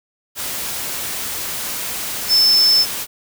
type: tone in noise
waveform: sine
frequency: 5274 Hz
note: E8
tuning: in tune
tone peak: -10 dBFS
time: 2.28-2.86 s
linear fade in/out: 50 ms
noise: white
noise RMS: -25 dBFS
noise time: 0.35-3.07 s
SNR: +12 dB
effects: none